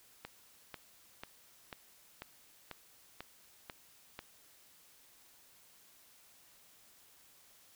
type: click train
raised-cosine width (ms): 0.3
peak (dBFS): -27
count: 9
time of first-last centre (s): 0.25-4.191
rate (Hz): 2.03
effects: white hiss -63 dBFS RMS until 7.75 s